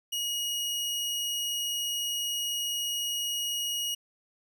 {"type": "tone", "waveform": "sawtooth", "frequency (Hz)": 2889, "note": "F#7", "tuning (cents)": -42, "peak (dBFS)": -26, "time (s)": [0.12, 3.95], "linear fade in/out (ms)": 10, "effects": []}